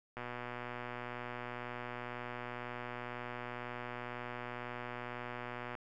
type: click train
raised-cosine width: 0.5 ms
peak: -27 dBFS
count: 682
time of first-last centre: 0.17-5.752 s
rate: 122 Hz
effects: none